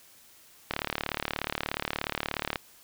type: click train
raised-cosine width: 0.3 ms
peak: -12 dBFS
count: 69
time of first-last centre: 0.71-2.558 s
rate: 36.8 Hz
effects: white hiss -56 dBFS RMS until 2.83 s